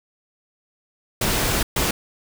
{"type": "noise bursts at uneven times", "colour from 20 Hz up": "pink", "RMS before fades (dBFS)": -21, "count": 2, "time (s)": [[1.21, 1.63], [1.76, 1.91]], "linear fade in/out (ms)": 5, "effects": []}